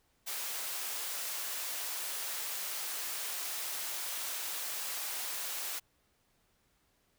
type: high-pass noise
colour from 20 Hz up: white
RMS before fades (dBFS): -38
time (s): 0.26-5.8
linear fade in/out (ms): 20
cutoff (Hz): 540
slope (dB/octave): 12
effects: pink hiss -73 dBFS RMS until 7.18 s